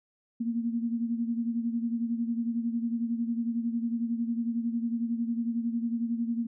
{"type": "beating tone pair", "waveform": "sine", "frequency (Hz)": [231.2, 242.2], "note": ["A#3", "B3"], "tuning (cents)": [-14, -34], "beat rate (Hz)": 11, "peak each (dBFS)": [-28, -34], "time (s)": [0.4, 6.47], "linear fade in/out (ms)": 10, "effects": []}